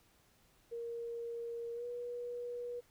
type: tone with pitch glide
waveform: sine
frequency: 467.8 to 483.5 Hz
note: A#4 to B4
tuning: +6 to -37 cents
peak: -39 dBFS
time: 0.71-2.81 s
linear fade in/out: 20 ms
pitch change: +57 cents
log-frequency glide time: 1.74-1.85 s
effects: pink hiss -69 dBFS RMS until 2.9 s